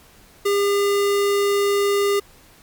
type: tone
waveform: square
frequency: 403.3 Hz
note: G4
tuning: 49 cents sharp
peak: -17 dBFS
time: 0.45-2.2 s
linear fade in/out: 10 ms
effects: pink hiss -50 dBFS RMS until 2.62 s + MP3 96 kbps